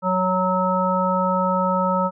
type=harmonic tone; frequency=185 Hz; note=F#3; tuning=in tune; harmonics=1 / 3 / 5 / 7; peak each=-23 / -23 / -23 / -23 dBFS; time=0.02-2.11 s; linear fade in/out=50 ms; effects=none